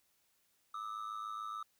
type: ring-modulated tone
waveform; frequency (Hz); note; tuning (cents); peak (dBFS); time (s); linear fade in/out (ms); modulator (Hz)
triangle; 1247; D#6; +3; -35; 0.74-1.63; 5; 53.4
effects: white hiss -75 dBFS RMS until 1.79 s